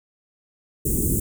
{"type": "band-stop noise", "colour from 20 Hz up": "pink", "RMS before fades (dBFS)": -22, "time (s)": [0.85, 1.2], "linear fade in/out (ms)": 5, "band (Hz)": [410, 7500], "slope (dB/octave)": 48, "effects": []}